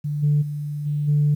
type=tone with level steps; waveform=sine; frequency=147.3 Hz; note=D3; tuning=6 cents sharp; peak=-22 / -14 / -25 / -20 / -14 dBFS; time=0.04-1.35 s; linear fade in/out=10 ms; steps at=0.22 / 0.41 / 0.85 / 1.07 s; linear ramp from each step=20 ms; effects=tanh soft clip ceiling -11 dBFS + 9-bit